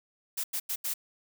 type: noise bursts at uneven times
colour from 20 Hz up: blue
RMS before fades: -32 dBFS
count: 4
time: 0.37-0.44 / 0.53-0.6 / 0.69-0.76 / 0.84-0.94 s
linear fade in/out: 10 ms
effects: none